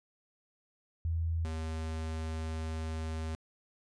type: tone pair in turn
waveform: sine / square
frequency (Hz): 82.41 / 79.83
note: E2 / D#2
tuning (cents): 0 / +45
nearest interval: minor second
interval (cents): 55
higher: first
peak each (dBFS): -29 / -35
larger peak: first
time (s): 1.05-1.45 / 1.45-3.35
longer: second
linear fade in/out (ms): 0
effects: resampled to 22050 Hz